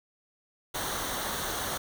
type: noise with comb filter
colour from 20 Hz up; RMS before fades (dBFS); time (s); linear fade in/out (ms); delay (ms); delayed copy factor
pink; -33; 0.74-1.78; 10; 0.4; -0.6
effects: none